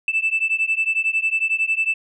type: beating tone pair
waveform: sine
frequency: 2637 / 2648 Hz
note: E7 / E7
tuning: 0 / +7 cents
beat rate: 11 Hz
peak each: -20 dBFS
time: 0.08-1.94 s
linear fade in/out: 2 ms
effects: tanh soft clip ceiling -12 dBFS